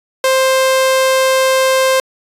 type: tone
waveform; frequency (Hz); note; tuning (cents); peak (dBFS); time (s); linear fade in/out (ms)
sawtooth; 525; C5; +6; -6; 0.24-2; 2
effects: resampled to 32000 Hz